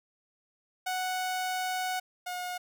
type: tone pair in turn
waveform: sawtooth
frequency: 740 / 721.4 Hz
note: F#5 / F#5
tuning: 0 / -44 cents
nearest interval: unison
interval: 44 cents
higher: first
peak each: -26 / -30 dBFS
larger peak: first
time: 0.86-2 / 2.26-2.58 s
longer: first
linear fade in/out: 10 ms
effects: none